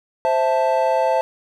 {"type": "chord", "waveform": "triangle", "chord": "A minor", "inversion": "first", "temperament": "equal", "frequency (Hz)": [523.3, 659.3, 880], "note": ["C5", "E5", "A5"], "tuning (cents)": [0, 0, 0], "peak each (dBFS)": -18, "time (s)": [0.25, 1.21], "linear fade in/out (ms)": 0, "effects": []}